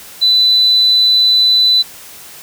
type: tone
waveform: sine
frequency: 3996 Hz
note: B7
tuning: 20 cents sharp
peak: -7 dBFS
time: 0.21-1.83 s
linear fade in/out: 20 ms
effects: white hiss -35 dBFS RMS until 2.42 s